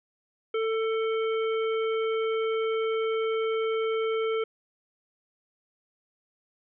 harmonic tone, 445 Hz, A4, 20 cents sharp, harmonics 1 / 3 / 5 / 7, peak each -25 / -35 / -39 / -42 dBFS, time 0.54-4.44 s, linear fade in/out 5 ms, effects none

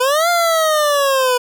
25% pulse linear two-way sweep, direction up then down, 489.8 to 702 to 489.8 Hz, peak -9 dBFS, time 0-1.38 s, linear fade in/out 10 ms, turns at 0.29 s, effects none

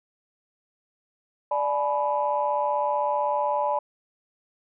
sine chord, G# diminished, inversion second, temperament equal with one note detuned, 587.3 / 852 / 987.8 Hz, D5 / G#5 / B5, 0 / +44 / 0 cents, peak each -26 dBFS, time 1.51-3.79 s, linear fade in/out 5 ms, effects tanh soft clip ceiling -12 dBFS

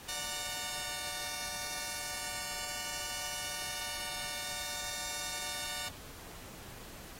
5% pulse chord, D augmented, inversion none, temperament just, 587.3 / 734.2 / 917.7 Hz, D5 / F#5 / A#5, 0 / -14 / -27 cents, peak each -31 / -29 / -29 dBFS, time 0.08-5.89 s, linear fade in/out 10 ms, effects pink hiss -50 dBFS RMS until 7.19 s + AAC 48 kbps

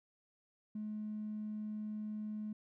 triangle tone with tanh clipping, 213 Hz, G#3, 44 cents sharp, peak -38 dBFS, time 0.75-2.53 s, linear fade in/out 5 ms, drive 1 dB, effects none

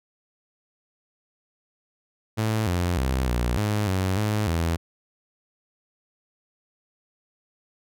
sawtooth tone with pitch steps, 109.7 / 88.3 / 65.2 / 60.1 / 104.9 / 94.2 / 106 / 83.2 Hz, A2 / F2 / C2 / B1 / G#2 / F#2 / G#2 / E2, -5 / +20 / -5 / -46 / +18 / +32 / +36 / +17 cents, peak -18 dBFS, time 2.37-4.77 s, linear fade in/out 20 ms, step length 300 ms, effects none

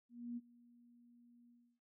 sine tone with ADSR envelope, 239.1 Hz, A#3, 44 cents sharp, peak -40 dBFS, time 0.09-1.8 s, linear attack 280 ms, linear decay 33 ms, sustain -23 dB, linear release 310 ms, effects none

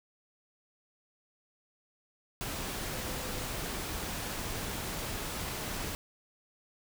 sine tone in noise, 505 Hz, B4, 39 cents sharp, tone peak -47 dBFS, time 2.92-3.44 s, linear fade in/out 0 ms, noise pink, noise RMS -37 dBFS, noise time 2.41-5.95 s, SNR -13 dB, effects none

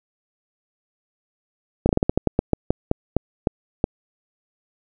slowing click train, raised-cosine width 2 ms, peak -3 dBFS, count 15, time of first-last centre 1.86-3.841 s, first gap 31 ms, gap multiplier 1.21, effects none

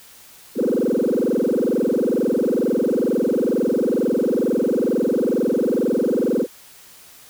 sine tone with frequency modulation, 370 Hz, F#4, in tune, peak -15 dBFS, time 0.55-6.47 s, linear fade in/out 50 ms, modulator 22.2 Hz, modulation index 6.9, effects tanh soft clip ceiling -13 dBFS + white hiss -46 dBFS RMS until 7.29 s

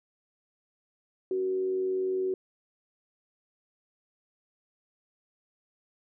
sine tone with frequency modulation, 375.2 Hz, F#4, 24 cents sharp, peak -26 dBFS, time 1.31-2.34 s, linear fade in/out 2 ms, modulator 97.5 Hz, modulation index 0.25, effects none

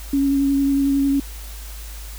sine tone with vibrato, 277.2 Hz, C#4, in tune, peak -15 dBFS, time 0.13-1.2 s, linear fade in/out 5 ms, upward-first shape sine, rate 11 Hz, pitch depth 16 cents each way, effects added 52 Hz sine -32 dBFS peak until 2.18 s + white hiss -40 dBFS RMS until 2.18 s

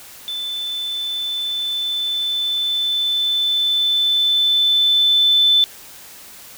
sine tone with level ramp, 3520 Hz, A7, in tune, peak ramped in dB -23 to -10 dBFS, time 0.28-5.64 s, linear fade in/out 0 ms, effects white hiss -40 dBFS RMS until 6.57 s

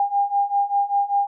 sine beating tone pair, 802 / 807.1 Hz, G5 / G#5, +39 / -50 cents, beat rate 5.1 Hz, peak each -22 / -20 dBFS, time 0-1.27 s, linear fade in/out 2 ms, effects none

